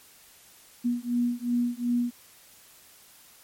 sine beating tone pair, 240 / 242.7 Hz, B3 / B3, -49 / -30 cents, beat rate 2.7 Hz, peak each -27 dBFS, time 0.84-2.11 s, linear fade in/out 20 ms, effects white hiss -54 dBFS RMS until 3.43 s + MP3 64 kbps

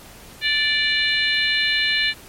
harmonic tone with a mistuned harmonic, 585 Hz, D5, 7 cents flat, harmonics 3 / 4 / 5 / 6 / 7, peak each -22 / -23 / -24 / -25 / -25 dBFS, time 0.41-2.14 s, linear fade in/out 50 ms, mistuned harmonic 6, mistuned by +33 cents, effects pink hiss -43 dBFS RMS until 2.28 s + MP3 64 kbps

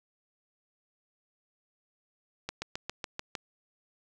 slowing click train, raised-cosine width 0.2 ms, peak -17 dBFS, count 7, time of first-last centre 2.49-3.352 s, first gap 130 ms, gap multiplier 1.04, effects none

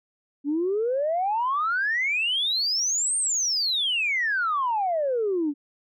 sine exponential two-way sweep, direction up then down, 277.2 to 8870 to 277.2 Hz, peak -21 dBFS, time 0.44-5.54 s, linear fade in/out 50 ms, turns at 3.17 s, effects tanh soft clip ceiling -17 dBFS

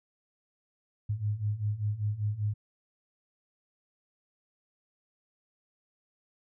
sine beating tone pair, 102 / 107.1 Hz, G#2 / A2, -31 / -46 cents, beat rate 5.1 Hz, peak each -33 / -30 dBFS, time 1.09-2.54 s, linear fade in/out 10 ms, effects none

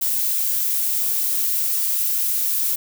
violet noise, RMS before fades -21 dBFS, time 0.01-2.76 s, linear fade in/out 10 ms, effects none

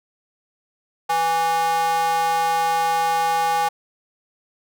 square tone with high-pass filter, 164.81 Hz, E3, in tune, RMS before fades -20 dBFS, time 1.09-3.69 s, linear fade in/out 10 ms, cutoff 820 Hz, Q 4.3, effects none

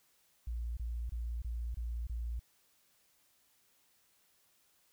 sine tone bursts, 58.27 Hz, A#1, in tune, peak -35 dBFS, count 6, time 0.47-2.395 s, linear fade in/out 5 ms, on 300 ms, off 25 ms, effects white hiss -71 dBFS RMS until 4.92 s

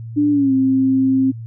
sine tone with pitch glide, 293.7 to 264.7 Hz, D4 to C4, 0 to +20 cents, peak -12 dBFS, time 0.16-1.32 s, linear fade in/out 20 ms, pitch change -180 cents, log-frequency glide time 0.31-0.53 s, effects added 114 Hz sine -28 dBFS peak until 1.46 s

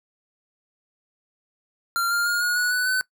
square tone with pitch steps, 1381 / 1401.9 / 1423.1 / 1444.6 / 1466.5 / 1488.7 / 1511.2 Hz, F6 / F6 / F6 / F#6 / F#6 / F#6 / F#6, -20 / +6 / +32 / -42 / -16 / +10 / +36 cents, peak -21 dBFS, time 1.96-3.01 s, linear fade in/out 0 ms, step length 150 ms, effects noise-tail reverb RT60 0.1 s tail -20 dB re dry

